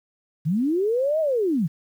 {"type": "linear two-way sweep", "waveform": "sine", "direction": "up then down", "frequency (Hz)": [138.59, 650, 138.59], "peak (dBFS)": -19, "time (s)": [0.45, 1.68], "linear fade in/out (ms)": 20, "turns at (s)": 1.2, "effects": ["9-bit"]}